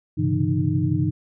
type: tone cluster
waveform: sine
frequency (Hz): 99.3 / 128.6 / 140.4 / 165.8 / 307.1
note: G2 / C3 / C#3 / E3 / D#4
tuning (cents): +23 / -30 / +22 / +10 / -23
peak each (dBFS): -25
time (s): 0.17-1.11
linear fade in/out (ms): 20
effects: none